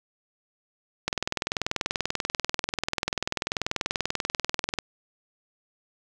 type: click train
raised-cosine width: 0.2 ms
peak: -8 dBFS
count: 77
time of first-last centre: 1.08-4.787 s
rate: 20.5 Hz
effects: none